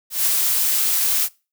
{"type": "noise with ADSR envelope", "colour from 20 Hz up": "blue", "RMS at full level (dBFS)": -17, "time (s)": [0.1, 1.29], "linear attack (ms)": 160, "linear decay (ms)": 21, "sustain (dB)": -2, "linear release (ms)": 50, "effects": ["noise-tail reverb RT60 0.3 s tail -23 dB re dry"]}